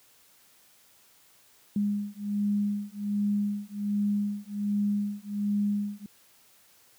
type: beating tone pair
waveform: sine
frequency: 204.2 / 205.5 Hz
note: G#3 / G#3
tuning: -29 / -18 cents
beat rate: 1.3 Hz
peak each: -29 dBFS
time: 1.76-6.06 s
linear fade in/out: 2 ms
effects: white hiss -60 dBFS RMS until 6.98 s + high-pass 60 Hz 12 dB/octave

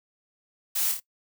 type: noise with echo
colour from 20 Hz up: blue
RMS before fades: -27 dBFS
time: 0.75-0.92 s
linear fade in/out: 10 ms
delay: 27 ms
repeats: 3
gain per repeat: -4 dB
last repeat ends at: 1.001 s
effects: noise-tail reverb RT60 0.1 s tail -19 dB re dry

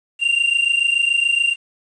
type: tone pair together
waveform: triangle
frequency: 2760 / 2787 Hz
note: F7 / F7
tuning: -21 / -4 cents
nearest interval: unison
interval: 17 cents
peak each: -18 / -15 dBFS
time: 0.19-1.56 s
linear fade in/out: 50 ms
effects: resampled to 22050 Hz + 8-bit

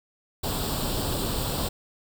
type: noise with comb filter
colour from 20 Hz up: pink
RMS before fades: -28 dBFS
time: 0.43-1.69 s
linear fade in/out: 10 ms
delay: 0.24 ms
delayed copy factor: +0.7
effects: none

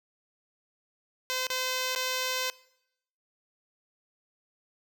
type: tone with dropouts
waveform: 5% pulse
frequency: 513 Hz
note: C5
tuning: 34 cents flat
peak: -17 dBFS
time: 1.3-2.5 s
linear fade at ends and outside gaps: 0 ms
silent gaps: 1.469-1.501 / 1.95-1.96 s
effects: noise-tail reverb RT60 0.8 s tail -21 dB re dry

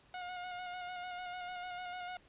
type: tone with vibrato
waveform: sawtooth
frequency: 721 Hz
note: F#5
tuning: 45 cents flat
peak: -37 dBFS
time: 0.14-2.17 s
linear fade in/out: 2 ms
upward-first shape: square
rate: 6.7 Hz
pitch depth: 22 cents each way
effects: pink hiss -65 dBFS RMS until 2.28 s + resampled to 8000 Hz

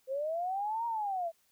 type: linear two-way sweep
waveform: sine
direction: up then down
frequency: 512 to 945 to 646 Hz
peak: -31 dBFS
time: 0.07-1.32 s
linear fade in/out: 50 ms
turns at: 0.86 s
effects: white hiss -71 dBFS RMS until 1.51 s

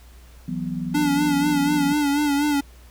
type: chord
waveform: sine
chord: E suspended second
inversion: none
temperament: equal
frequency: 164.81 / 185 / 246.9 Hz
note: E3 / F#3 / B3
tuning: 0 / 0 / 0 cents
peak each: -29 dBFS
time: 0.48-1.93 s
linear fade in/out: 5 ms
type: tone with vibrato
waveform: square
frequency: 289.3 Hz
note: D4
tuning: 26 cents flat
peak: -19 dBFS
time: 0.94-2.61 s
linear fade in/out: 10 ms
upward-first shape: sine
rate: 4.1 Hz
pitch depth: 54 cents each way
effects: added 60 Hz sine -44 dBFS peak until 2.9 s + pink hiss -53 dBFS RMS until 2.9 s

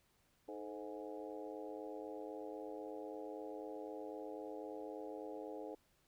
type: harmonic tone with a mistuned harmonic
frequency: 103.83 Hz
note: G#2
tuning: in tune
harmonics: 3 / 4 / 5 / 6 / 7 / 8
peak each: -50 / -49 / -50 / -55 / -56 / -56 dBFS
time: 0.48-5.75 s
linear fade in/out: 5 ms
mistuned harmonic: 4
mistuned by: +64 cents
effects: pink hiss -75 dBFS RMS until 6.07 s

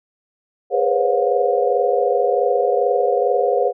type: tone cluster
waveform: sine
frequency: 410.6 / 484.4 / 507 / 549 / 716 Hz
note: G#4 / B4 / B4 / C#5 / F5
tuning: -20 / -34 / +45 / -17 / +43 cents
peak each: -21 dBFS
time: 0.7-3.73 s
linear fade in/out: 50 ms
effects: none

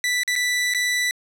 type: tone with dropouts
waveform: sawtooth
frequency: 1975.5 Hz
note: B6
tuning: in tune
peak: -16 dBFS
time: 0.04-1.11 s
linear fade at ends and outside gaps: 1 ms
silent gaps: 0.234-0.277 / 0.355-0.361 / 0.738-0.747 s
effects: low-pass 11000 Hz 12 dB/octave

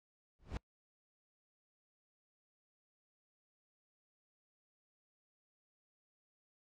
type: noise with exponential growth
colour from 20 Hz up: brown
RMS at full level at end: -34 dBFS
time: 0.39-0.57 s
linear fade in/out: 0 ms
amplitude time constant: 37 ms
effects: noise-tail reverb RT60 0.1 s tail -26 dB re dry + low-pass 6000 Hz 12 dB/octave

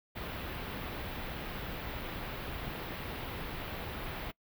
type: band-stop noise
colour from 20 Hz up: pink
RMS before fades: -40 dBFS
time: 0.15-4.32 s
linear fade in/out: 20 ms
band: 3700 to 15000 Hz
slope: 24 dB/octave
effects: noise-tail reverb RT60 0.1 s tail -24 dB re dry

